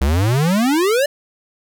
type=exponential sweep; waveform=square; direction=up; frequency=63.4 to 596 Hz; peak=-14 dBFS; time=0.01-1.06 s; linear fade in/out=5 ms; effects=none